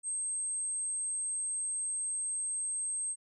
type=tone; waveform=sine; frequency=8372 Hz; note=C9; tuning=in tune; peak=-31 dBFS; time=0.03-3.16 s; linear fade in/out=50 ms; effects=tanh soft clip ceiling -28 dBFS